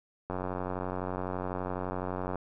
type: click train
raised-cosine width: 1 ms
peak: -20 dBFS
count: 190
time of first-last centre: 0.3-2.357 s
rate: 91.9 Hz
effects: none